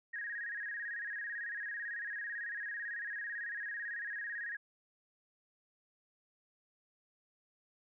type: tone with vibrato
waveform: sine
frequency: 1760 Hz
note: A6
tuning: in tune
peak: -38 dBFS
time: 0.13-4.57 s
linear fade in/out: 10 ms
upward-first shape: square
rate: 18 Hz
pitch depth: 100 cents each way
effects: none